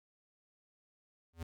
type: tone with exponential growth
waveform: square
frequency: 82.9 Hz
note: E2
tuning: 10 cents sharp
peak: -37 dBFS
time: 1.33-1.43 s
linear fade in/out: 5 ms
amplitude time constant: 21 ms
effects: none